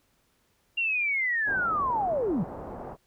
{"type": "linear sweep", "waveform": "sine", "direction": "down", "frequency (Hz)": [2794, 139], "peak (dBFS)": -24, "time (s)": [0.77, 2.44], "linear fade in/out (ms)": 10}
{"type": "low-pass noise", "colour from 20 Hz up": "white", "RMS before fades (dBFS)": -39, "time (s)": [1.45, 2.97], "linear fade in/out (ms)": 50, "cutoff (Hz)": 880, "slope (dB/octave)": 24}
{"effects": ["pink hiss -69 dBFS RMS until 3.06 s"]}